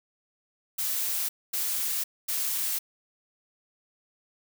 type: noise bursts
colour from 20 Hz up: blue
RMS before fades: -29 dBFS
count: 3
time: 0.78-2.79 s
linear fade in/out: 10 ms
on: 510 ms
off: 240 ms
effects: none